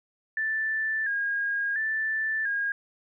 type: tone with vibrato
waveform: sine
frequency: 1695 Hz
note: G#6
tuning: 35 cents sharp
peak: -25 dBFS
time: 0.37-2.72 s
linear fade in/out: 2 ms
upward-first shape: square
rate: 0.72 Hz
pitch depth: 68 cents each way
effects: none